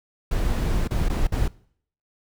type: noise with dropouts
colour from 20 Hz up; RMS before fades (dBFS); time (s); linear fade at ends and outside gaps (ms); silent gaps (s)
brown; -22; 0.31-1.48; 5; 0.876-0.907 / 1.086-1.097 / 1.271-1.32
effects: noise-tail reverb RT60 0.6 s tail -22 dB re dry